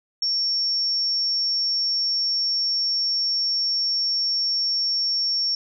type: tone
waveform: sine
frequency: 5480 Hz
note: F8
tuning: 34 cents flat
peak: -20 dBFS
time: 0.22-5.55 s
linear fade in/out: 2 ms
effects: none